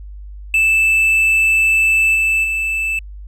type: tone with level steps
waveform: triangle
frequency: 2637 Hz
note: E7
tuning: in tune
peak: -9 / -11 / -15 dBFS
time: 0.54-2.99 s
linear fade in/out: 2 ms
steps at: 2.14 / 2.43 s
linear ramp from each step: 20 ms
effects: added 50 Hz sine -30 dBFS peak until 3.27 s